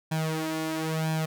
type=tone with flanger; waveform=sawtooth; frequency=158.8 Hz; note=D#3; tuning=36 cents sharp; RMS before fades=-29 dBFS; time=0.11-1.26 s; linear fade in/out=10 ms; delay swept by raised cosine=1.2 to 3.5 ms; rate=1 Hz; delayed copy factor=+0.75; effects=none